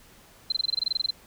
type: tone bursts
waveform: sine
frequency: 4100 Hz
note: C8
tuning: 36 cents flat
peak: -21 dBFS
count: 14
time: 0.5-1.107 s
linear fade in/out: 5 ms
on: 22 ms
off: 23 ms
effects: pink hiss -54 dBFS RMS until 1.26 s